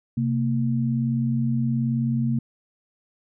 sine tone pair together, 130.81 / 229.7 Hz, C3 / A#3, 0 / -25 cents, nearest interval minor seventh, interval 975 cents, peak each -23 dBFS, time 0.17-2.39 s, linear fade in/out 5 ms, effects none

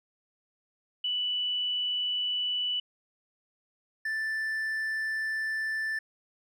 sine / triangle tone pair in turn, 2967 / 1764.2 Hz, F#7 / A6, +4 / +4 cents, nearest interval major sixth, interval 900 cents, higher first, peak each -27 dBFS, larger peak neither, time 1.04-2.8 / 4.05-5.99 s, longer second, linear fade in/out 5 ms, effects none

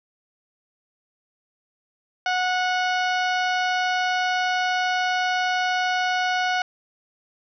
harmonic tone, 733 Hz, F#5, 16 cents flat, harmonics 1 / 2 / 3 / 4 / 5 / 6 / 7 / 8, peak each -23 / -25 / -31 / -32 / -39 / -38 / -40 / -42 dBFS, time 2.26-6.62 s, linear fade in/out 2 ms, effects none

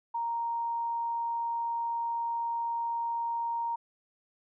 sine tone, 932 Hz, A#5, 1 cent flat, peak -29 dBFS, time 0.14-3.76 s, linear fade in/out 10 ms, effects none

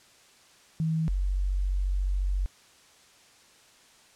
sine tone pair in turn, 160.3 / 47.14 Hz, E3 / F#1, -48 / +33 cents, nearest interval octave + major sixth, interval 2119 cents, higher first, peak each -24 dBFS, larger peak neither, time 0.8-1.08 / 1.08-2.46 s, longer second, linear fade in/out 0 ms, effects white hiss -57 dBFS RMS until 4.15 s + low-pass 8000 Hz 12 dB/octave

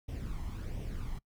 brown noise with flanger, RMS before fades -38 dBFS, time 0.08-1.19 s, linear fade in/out 10 ms, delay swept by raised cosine 0.34 to 0.98 ms, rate 1.4 Hz, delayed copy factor +0.6, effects noise-tail reverb RT60 0.1 s tail -23 dB re dry

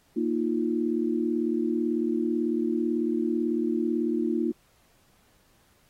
sine chord, Bb suspended fourth, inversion none, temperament equal, 233.1 / 311.1 / 349.2 Hz, Bb3 / Eb4 / F4, 0 / 0 / 0 cents, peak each -28 dBFS, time 0.16-4.52 s, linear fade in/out 10 ms, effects pink hiss -64 dBFS RMS until 5.89 s + AAC 48 kbps

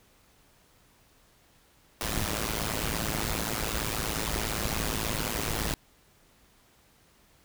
pink noise with amplitude modulation, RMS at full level -27 dBFS, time 2.01-5.74 s, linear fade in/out 0 ms, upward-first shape sine, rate 109 Hz, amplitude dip 90%, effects pink hiss -62 dBFS RMS until 7.44 s

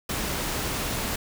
pink noise, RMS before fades -29 dBFS, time 0.09-1.16 s, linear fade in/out 5 ms, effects none

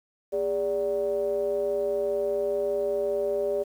triangle ring-modulated tone, 87.5 Hz, F2, 4 cents sharp, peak -19 dBFS, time 0.32-3.64 s, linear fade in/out 20 ms, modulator 494 Hz, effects 9-bit

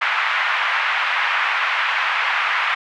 white band-pass noise, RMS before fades -20 dBFS, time 0.01-2.75 s, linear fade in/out 10 ms, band 910 to 2400 Hz, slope 24 dB/octave, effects none

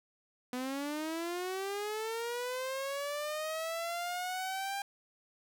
sawtooth linear sweep, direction up, 246.9 to 801 Hz, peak -31 dBFS, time 0.53-4.82 s, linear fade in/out 2 ms, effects none

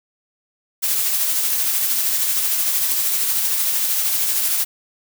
blue noise with tremolo, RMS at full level -18 dBFS, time 0.82-4.65 s, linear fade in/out 20 ms, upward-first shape triangle, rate 13 Hz, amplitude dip 35%, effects none

